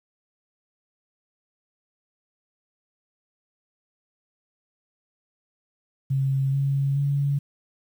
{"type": "tone with pitch steps", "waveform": "sine", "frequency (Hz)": [135.3, 138.3, 141.37], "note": ["C#3", "C#3", "C#3"], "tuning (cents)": [-42, -4, 34], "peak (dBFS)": -20, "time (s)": [6.1, 7.39], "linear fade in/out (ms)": 10, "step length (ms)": 430, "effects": ["9-bit"]}